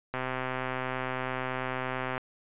click train, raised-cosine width 0.5 ms, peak -17 dBFS, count 264, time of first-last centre 0.14-2.179 s, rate 129 Hz, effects resampled to 8000 Hz

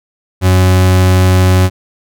40% pulse tone, 92.5 Hz, F#2, in tune, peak -5 dBFS, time 0.41-1.7 s, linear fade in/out 50 ms, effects none

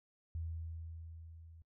sine tone with level ramp, 81.9 Hz, E2, 11 cents flat, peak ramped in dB -37 to -54 dBFS, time 0.35-1.62 s, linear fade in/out 0 ms, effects noise-tail reverb RT60 0.1 s tail -24 dB re dry

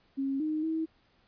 sine tone with pitch steps, 271.9 / 309.3 / 320.8 Hz, C#4 / D#4 / E4, -33 / -10 / -47 cents, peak -28 dBFS, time 0.17-0.86 s, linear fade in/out 20 ms, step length 230 ms, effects pink hiss -67 dBFS RMS until 1.27 s + resampled to 11025 Hz

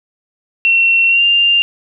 sine tone with pitch glide, 2719 to 2794 Hz, F7 to F7, -47 to 0 cents, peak -8 dBFS, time 0.65-1.62 s, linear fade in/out 0 ms, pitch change +47 cents, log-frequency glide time 1.09-1.23 s, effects none

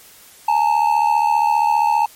triangle ring-modulated tone, 880 Hz, A5, in tune, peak -8 dBFS, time 0.48-2.06 s, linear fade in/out 5 ms, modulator 37.5 Hz, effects white hiss -45 dBFS RMS until 2.15 s + MP3 64 kbps

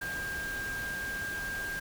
sine tone in noise, 1600 Hz, G6, 35 cents sharp, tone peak -34 dBFS, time 0.01-1.8 s, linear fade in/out 10 ms, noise pink, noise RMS -42 dBFS, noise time 0.01-1.8 s, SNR +5 dB, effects none

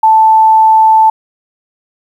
sine tone, 880 Hz, A5, in tune, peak -3 dBFS, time 0.03-1.1 s, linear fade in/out 5 ms, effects 7-bit

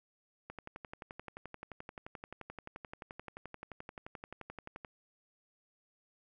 click train, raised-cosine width 0.5 ms, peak -29 dBFS, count 51, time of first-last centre 0.5-4.848 s, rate 11.5 Hz, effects none

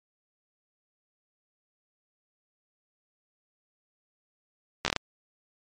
slowing click train, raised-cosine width 0.2 ms, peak -7 dBFS, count 6, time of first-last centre 4.85-4.963 s, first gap 13 ms, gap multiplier 1.28, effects low-pass 7000 Hz 12 dB/octave + MP3 64 kbps

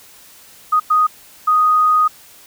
sine tone bursts at uneven times, 1244.5 Hz, D#6, in tune, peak -10 dBFS, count 3, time 0.72-0.8 / 0.9-1.07 / 1.47-2.08 s, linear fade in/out 10 ms, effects white hiss -44 dBFS RMS until 2.46 s

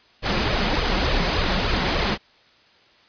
pink noise with flanger, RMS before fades -21 dBFS, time 0.22-2.18 s, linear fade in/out 50 ms, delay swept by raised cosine 1.6 to 5.6 ms, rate 3.4 Hz, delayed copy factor +0.6, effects white hiss -55 dBFS RMS until 3.08 s + resampled to 11025 Hz

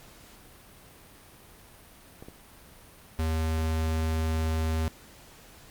clicks, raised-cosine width 2 ms, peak -29 dBFS, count 2, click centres 2.225 / 2.285 s
square tone, 80 Hz, D#2, 49 cents sharp, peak -26 dBFS, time 3.19-4.88 s, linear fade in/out 0 ms
effects pink hiss -52 dBFS RMS until 5.7 s + Opus 48 kbps

